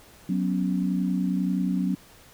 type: chord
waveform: sine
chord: F# suspended fourth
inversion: none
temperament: equal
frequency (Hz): 185 / 246.9 / 277.2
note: F#3 / B3 / C#4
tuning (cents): 0 / 0 / 0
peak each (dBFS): -24 / -30 / -29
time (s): 0.29-1.95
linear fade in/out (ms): 5
effects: pink hiss -52 dBFS RMS until 2.33 s